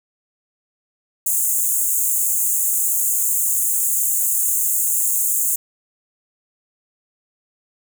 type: high-pass noise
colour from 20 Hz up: pink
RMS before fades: -19 dBFS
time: 1.26-5.56 s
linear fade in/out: 5 ms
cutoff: 6700 Hz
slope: 96 dB/octave
effects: none